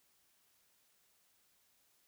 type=silence; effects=white hiss -73 dBFS RMS until 2.07 s